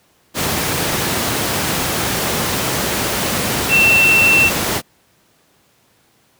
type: tone in noise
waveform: sine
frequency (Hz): 2693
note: E7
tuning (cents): +36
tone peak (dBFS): -9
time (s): 3.69-4.51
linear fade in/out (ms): 50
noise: pink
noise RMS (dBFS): -18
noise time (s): 0.34-4.82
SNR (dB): +6
effects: pink hiss -56 dBFS RMS until 6.39 s + high-pass 100 Hz 12 dB/octave